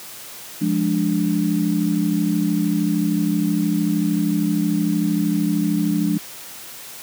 sine chord, D diminished, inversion first, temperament equal, 174.61 / 207.7 / 293.7 Hz, F3 / Ab3 / D4, 0 / 0 / 0 cents, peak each -21 dBFS, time 0.61-6.18 s, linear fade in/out 10 ms, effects white hiss -37 dBFS RMS until 7.02 s + high-pass 100 Hz 12 dB/octave

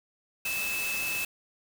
sine tone in noise, 2616 Hz, E7, 14 cents flat, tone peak -30 dBFS, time 0.45-1.25 s, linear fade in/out 5 ms, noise white, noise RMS -35 dBFS, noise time 0.45-1.25 s, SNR +2 dB, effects none

